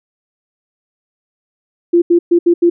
sine tone bursts at uneven times, 344.7 Hz, F4, 23 cents flat, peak -6 dBFS, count 5, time 1.93-2.02 / 2.1-2.19 / 2.31-2.39 / 2.46-2.54 / 2.62-2.7 s, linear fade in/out 10 ms, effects none

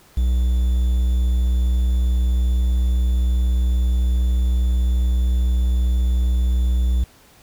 triangle tone with quantisation, 61.2 Hz, B1, 15 cents flat, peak -13 dBFS, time 0.17-7.04 s, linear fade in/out 5 ms, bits 7, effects pink hiss -51 dBFS RMS until 7.42 s

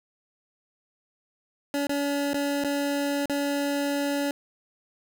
25% pulse tone with dropouts, 284.4 Hz, C#4, 45 cents sharp, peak -21 dBFS, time 1.74-4.31 s, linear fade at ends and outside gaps 1 ms, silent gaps 1.87-1.894 / 2.333-2.342 / 2.638-2.646 / 3.257-3.297 s, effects none

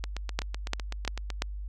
two click trains, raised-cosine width 0.2 ms, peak -10 / -18 dBFS, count 4 / 11, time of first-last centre 0.39-1.421 / 0.04-1.303 s, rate 2.91 / 7.92 Hz, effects added 50 Hz sine -34 dBFS peak until 1.68 s

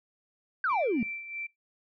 sine exponential sweep, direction down, 1607 to 207.7 Hz, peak -24 dBFS, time 0.64-1.03 s, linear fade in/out 2 ms
sine tone with tremolo, 2341 Hz, D7, 6 cents flat, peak -33 dBFS, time 0.69-1.47 s, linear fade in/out 10 ms, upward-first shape sine, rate 3.1 Hz, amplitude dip 60%
effects noise-tail reverb RT60 0.2 s tail -25 dB re dry + tanh soft clip ceiling -18 dBFS

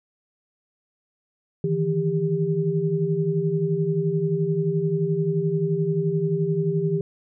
sine tone cluster, 153.1 / 164.6 / 397.8 Hz, D#3 / E3 / G4, -28 / -2 / +25 cents, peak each -26 / -24 / -24 dBFS, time 1.64-7.01 s, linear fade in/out 2 ms, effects none

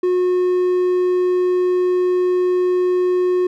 triangle tone, 362.5 Hz, F#4, 35 cents flat, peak -12 dBFS, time 0.03-3.47 s, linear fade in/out 5 ms, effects none

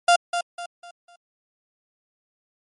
35% pulse tone with echo, 697 Hz, F5, 4 cents flat, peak -11 dBFS, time 0.08-0.16 s, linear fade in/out 5 ms, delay 250 ms, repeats 4, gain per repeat -9 dB, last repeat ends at 1.16 s, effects MP3 48 kbps

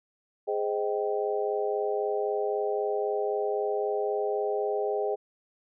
sine chord, Ab major seventh, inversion none, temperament just, 415.3 / 519.1 / 623 / 778.7 Hz, Ab4 / C5 / Eb5 / G5, 0 / -14 / +2 / -12 cents, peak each -28 / -34 / -33 / -34 dBFS, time 0.47-5.16 s, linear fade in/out 20 ms, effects none

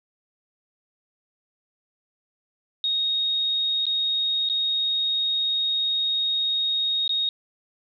sine tone with dropouts, 3737 Hz, A#7, 4 cents sharp, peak -21 dBFS, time 2.84-7.29 s, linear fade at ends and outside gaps 1 ms, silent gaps 3.855-3.866 / 4.489-4.498 / 7.078-7.093 s, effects none

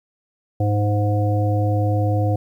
harmonic tone, 103.7 Hz, G#2, 2 cents flat, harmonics 1 / 3 / 5 / 7, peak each -17 / -26 / -26 / -27 dBFS, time 0.6-2.36 s, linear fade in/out 5 ms, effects 9-bit

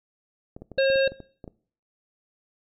clicks, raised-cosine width 2 ms, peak -26 dBFS, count 11, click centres 0.565 / 0.62 / 0.717 / 0.778 / 0.901 / 0.958 / 1.075 / 1.12 / 1.203 / 1.442 / 1.478 s
harmonic tone, 539 Hz, C#5, 49 cents flat, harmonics 1 / 3 / 5 / 7 / 8, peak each -18 / -28 / -32 / -35 / -36 dBFS, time 0.78-1.08 s, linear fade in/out 5 ms
effects noise-tail reverb RT60 0.5 s tail -21 dB re dry

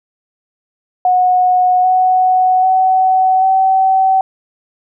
sine tone with pitch steps, 731 / 741.6 / 752.4 / 763.4 Hz, F#5 / F#5 / F#5 / G5, -21 / +4 / +29 / -46 cents, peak -8 dBFS, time 1.05-4.21 s, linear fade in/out 2 ms, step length 790 ms, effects none

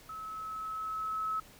sine tone with level ramp, 1293 Hz, E6, 34 cents flat, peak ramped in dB -40 to -30 dBFS, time 0.09-1.4 s, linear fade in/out 5 ms, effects pink hiss -56 dBFS RMS until 1.59 s

